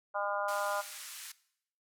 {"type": "harmonic tone", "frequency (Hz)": 202.6, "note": "G#3", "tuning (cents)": -43, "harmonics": [3, 4, 5, 6, 7], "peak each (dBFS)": [-36, -37, -38, -39, -39], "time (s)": [0.14, 0.82], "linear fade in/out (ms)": 20}
{"type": "band-pass noise", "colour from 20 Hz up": "white", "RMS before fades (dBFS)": -46, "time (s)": [0.48, 1.32], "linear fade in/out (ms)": 5, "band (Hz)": [1200, 12000], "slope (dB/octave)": 24}
{"effects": ["noise-tail reverb RT60 0.7 s tail -19 dB re dry"]}